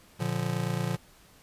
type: chord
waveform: square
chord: Bb major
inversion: none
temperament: just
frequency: 116.54 / 145.68 / 174.81 Hz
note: Bb2 / D3 / F3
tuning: 0 / -14 / +2 cents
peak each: -33 dBFS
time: 0.19-0.97 s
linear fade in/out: 20 ms
effects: pink hiss -57 dBFS RMS until 1.42 s + resampled to 32000 Hz